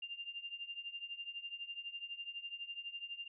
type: tone with tremolo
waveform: sine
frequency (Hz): 2794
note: F7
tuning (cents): 0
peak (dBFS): -39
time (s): 0.02-3.28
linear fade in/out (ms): 5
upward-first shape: triangle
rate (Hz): 12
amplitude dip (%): 90
effects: none